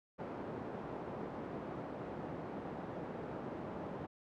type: band-pass noise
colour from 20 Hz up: pink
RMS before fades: -44 dBFS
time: 0.18-4.07 s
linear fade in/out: 20 ms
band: 170 to 840 Hz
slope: 12 dB/octave
effects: none